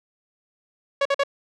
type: tone bursts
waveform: sawtooth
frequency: 558 Hz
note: C#5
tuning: 11 cents sharp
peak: -14 dBFS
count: 3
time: 1.01-1.236 s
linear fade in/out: 5 ms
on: 44 ms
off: 47 ms
effects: low-pass 4000 Hz 12 dB/octave